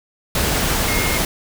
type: tone in noise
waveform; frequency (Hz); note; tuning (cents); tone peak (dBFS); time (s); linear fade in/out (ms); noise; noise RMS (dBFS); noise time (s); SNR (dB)
sine; 2143; C7; +41; -24; 0.88-1.18; 2; pink; -19; 0.35-1.25; -8
effects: none